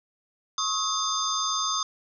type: tone cluster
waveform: sine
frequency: 1095 / 1274 / 3575 / 4942 / 6330 Hz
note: C#6 / D#6 / A7 / D#8 / G8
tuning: -22 / +41 / +27 / -13 / +16 cents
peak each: -31 dBFS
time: 0.58-1.83 s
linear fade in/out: 2 ms
effects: none